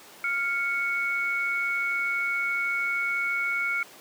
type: tone pair together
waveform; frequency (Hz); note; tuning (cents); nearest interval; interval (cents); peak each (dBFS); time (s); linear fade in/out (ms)
sine; 1396.6 / 2217; F6 / C#7; 0 / 0; minor sixth; 800; -29 / -26; 0.24-3.83; 2
effects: pink hiss -48 dBFS RMS until 4 s + high-pass 300 Hz 12 dB/octave

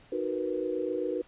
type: chord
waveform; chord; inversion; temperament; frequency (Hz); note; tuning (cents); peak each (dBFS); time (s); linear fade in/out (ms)
sine; B major seventh; first; equal; 311.1 / 370 / 466.2 / 493.9; D#4 / F#4 / A#4 / B4; 0 / 0 / 0 / 0; -35 / -33 / -36 / -33; 0.12-1.22; 5
effects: pink hiss -58 dBFS RMS until 1.27 s + resampled to 8000 Hz

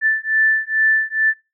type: beating tone pair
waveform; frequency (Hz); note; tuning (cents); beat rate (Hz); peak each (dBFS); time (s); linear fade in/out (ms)
sine; 1760 / 1762.3; A6 / A6; 0 / +2; 2.3; -17; 0.01-1.34; 50
effects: noise-tail reverb RT60 0.3 s tail -26 dB re dry

